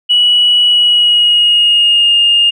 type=tone with pitch glide; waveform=sine; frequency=2933 to 2830 Hz; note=F#7 to F7; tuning=-16 to +22 cents; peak=-5 dBFS; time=0.09-2.51 s; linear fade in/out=20 ms; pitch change=-62 cents; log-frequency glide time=0.66-2.16 s; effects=tanh soft clip ceiling -1 dBFS